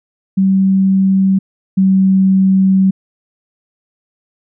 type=tone pair in turn; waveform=sine; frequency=192 / 190.89 Hz; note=G3 / G3; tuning=-36 / -46 cents; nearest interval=unison; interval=10 cents; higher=first; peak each=-8 / -7 dBFS; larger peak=second; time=0.37-1.39 / 1.77-2.91 s; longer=second; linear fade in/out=10 ms; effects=none